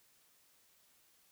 silence, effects white hiss -69 dBFS RMS until 1.31 s

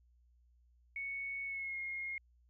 sine tone with pitch glide, 2217 to 2145 Hz, C#7 to C7, 0 to +42 cents, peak -38 dBFS, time 0.96-2.18 s, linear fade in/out 2 ms, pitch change -58 cents, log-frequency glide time 1.45-1.78 s, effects added 60 Hz sine -65 dBFS peak until 2.49 s

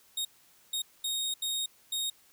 sawtooth tone bursts at uneven times, 3729 Hz, A#7, in tune, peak -27 dBFS, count 5, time 0.17-0.25 / 0.73-0.82 / 1.04-1.34 / 1.42-1.66 / 1.92-2.1 s, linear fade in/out 5 ms, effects white hiss -62 dBFS RMS until 2.32 s

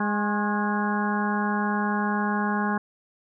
harmonic tone with a mistuned harmonic, 206.9 Hz, G#3, 6 cents flat, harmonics 1 / 2 / 3 / 4 / 5 / 6 / 7 / 8, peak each -25 / -34 / -40 / -30 / -31 / -41 / -33 / -33 dBFS, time 0-2.78 s, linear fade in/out 5 ms, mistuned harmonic 5, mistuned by +57 cents, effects none

